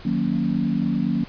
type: chord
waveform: sine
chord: D# minor seventh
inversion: none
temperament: equal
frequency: 155.56 / 185 / 233.1 / 277.2 Hz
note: D#3 / F#3 / A#3 / C#4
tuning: 0 / 0 / 0 / 0 cents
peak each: -28 / -24 / -23 / -27 dBFS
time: 0.05-1.24 s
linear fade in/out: 5 ms
effects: pink hiss -43 dBFS RMS until 1.28 s + resampled to 11025 Hz